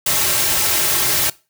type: noise with comb filter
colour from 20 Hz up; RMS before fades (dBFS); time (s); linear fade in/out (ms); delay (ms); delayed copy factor
white; -17; 0.06-1.3; 5; 4.1; -0.8
effects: noise-tail reverb RT60 0.3 s tail -21 dB re dry